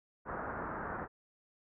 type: low-pass noise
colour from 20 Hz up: white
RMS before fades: -40 dBFS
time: 0.25-1.08 s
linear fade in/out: 50 ms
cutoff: 1600 Hz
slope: 48 dB/octave
effects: none